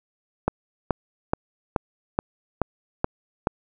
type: click train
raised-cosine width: 1 ms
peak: -6 dBFS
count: 8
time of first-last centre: 0.48-3.471 s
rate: 2.34 Hz
effects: none